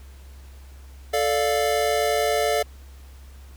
square chord, D minor, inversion second, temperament equal, 440 / 587.3 / 698.5 Hz, A4 / D5 / F5, 0 / 0 / 0 cents, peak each -25 dBFS, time 1.13-2.63 s, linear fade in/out 10 ms, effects added 67 Hz sine -41 dBFS peak until 3.56 s + pink hiss -54 dBFS RMS until 3.56 s

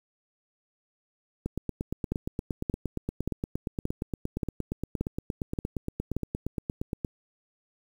two click trains, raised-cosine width 3 ms, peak -17 / -15 dBFS, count 49 / 8, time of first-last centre 1.46-7.048 / 2.12-6.166 s, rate 8.59 / 1.73 Hz, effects 8-bit

